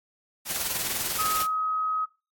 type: noise with tremolo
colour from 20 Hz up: white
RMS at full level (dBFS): -27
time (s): 0.45-1.47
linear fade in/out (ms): 50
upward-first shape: sine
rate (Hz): 20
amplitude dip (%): 45
type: tone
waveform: sine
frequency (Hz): 1267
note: D#6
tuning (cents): +31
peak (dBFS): -24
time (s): 1.18-2.06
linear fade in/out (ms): 20
effects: noise-tail reverb RT60 0.3 s tail -20 dB re dry + AAC 64 kbps